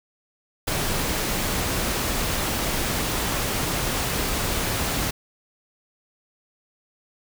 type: noise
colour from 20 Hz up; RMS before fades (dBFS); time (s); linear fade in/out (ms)
pink; -25; 0.67-5.11; 10
effects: none